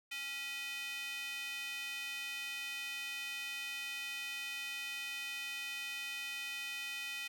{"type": "tone with high-pass filter", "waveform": "square", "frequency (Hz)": 277.2, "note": "C#4", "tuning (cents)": 0, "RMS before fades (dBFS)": -42, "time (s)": [0.11, 7.28], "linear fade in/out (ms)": 10, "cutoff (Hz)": 2400, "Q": 3.6, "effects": []}